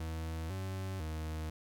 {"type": "tone with pitch steps", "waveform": "40% pulse", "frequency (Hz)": [80.8, 95.3, 78.5], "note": ["E2", "G2", "D#2"], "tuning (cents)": [-34, -48, 16], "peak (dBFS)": -36, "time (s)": [0, 1.5], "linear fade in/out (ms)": 5, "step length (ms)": 500, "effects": ["12-bit"]}